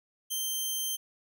10% pulse tone, 3136 Hz, G7, in tune, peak -22 dBFS, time 0.3-0.97 s, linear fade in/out 20 ms, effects none

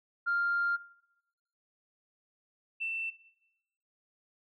sine tone pair in turn, 1396.9 / 2676 Hz, F6 / E7, 0 / +25 cents, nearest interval major seventh, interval 1125 cents, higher second, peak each -26 / -31 dBFS, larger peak first, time 0.26-0.77 / 2.8-3.11 s, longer first, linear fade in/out 20 ms, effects noise-tail reverb RT60 0.9 s tail -19 dB re dry + tanh soft clip ceiling -22 dBFS

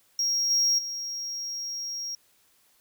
triangle tone with level steps, 5600 Hz, F8, 4 cents sharp, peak -22 / -19 / -30 dBFS, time 0.19-2.15 s, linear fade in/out 2 ms, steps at 0.5 / 0.78 s, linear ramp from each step 10 ms, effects white hiss -64 dBFS RMS until 2.8 s

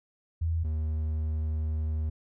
sine / triangle tone pair in turn, 82.41 / 77.78 Hz, E2 / D#2, 0 / 0 cents, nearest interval minor second, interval 100 cents, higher first, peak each -25 dBFS, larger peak neither, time 0.41-0.64 / 0.64-2.1 s, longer second, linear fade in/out 10 ms, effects none

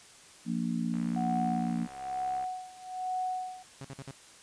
harmonic tone, 58 Hz, A#1, 8 cents flat, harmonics 3 / 4 / 5, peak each -33 / -31 / -39 dBFS, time 0.45-1.88 s, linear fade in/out 50 ms
click train, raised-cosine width 0.5 ms, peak -33 dBFS, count 102, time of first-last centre 0.94-2.441 s, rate 67.3 Hz
sine tone with tremolo, 740 Hz, F#5, in tune, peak -29 dBFS, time 1.16-3.63 s, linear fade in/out 5 ms, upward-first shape sine, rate 1.1 Hz, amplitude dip 90%
sawtooth tone bursts, 136 Hz, C#3, 33 cents flat, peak -36 dBFS, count 4, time 3.81-4.111 s, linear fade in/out 2 ms, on 37 ms, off 51 ms
effects white hiss -54 dBFS RMS until 4.42 s + resampled to 22050 Hz

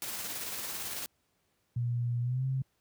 white noise with tremolo, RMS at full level -37 dBFS, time 0.02-1.06 s, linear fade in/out 0 ms, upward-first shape square, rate 18 Hz, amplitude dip 25%
sine tone with pitch glide, 120 to 132.38 Hz, B2 to C3, -49 to +21 cents, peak -28 dBFS, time 1.76-2.62 s, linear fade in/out 5 ms, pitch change +170 cents, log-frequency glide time 2.21-2.45 s
effects pink hiss -75 dBFS RMS until 2.8 s + high-pass 60 Hz 12 dB/octave

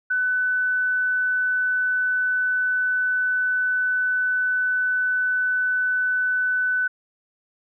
sine tone, 1500 Hz, F#6, 23 cents sharp, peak -19 dBFS, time 0.1-6.88 s, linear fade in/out 10 ms, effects none

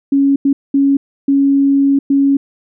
sine tone bursts at uneven times, 277.2 Hz, C#4, in tune, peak -8 dBFS, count 5, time 0.12-0.36 / 0.45-0.53 / 0.74-0.97 / 1.28-1.99 / 2.1-2.37 s, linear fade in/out 5 ms, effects none

